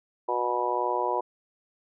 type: harmonic tone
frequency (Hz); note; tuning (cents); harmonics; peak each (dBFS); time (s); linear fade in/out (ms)
122.2; B2; -18; 3 / 4 / 5 / 6 / 7 / 8; -32 / -32 / -33 / -34 / -33 / -28; 0.28-1.21; 10
effects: none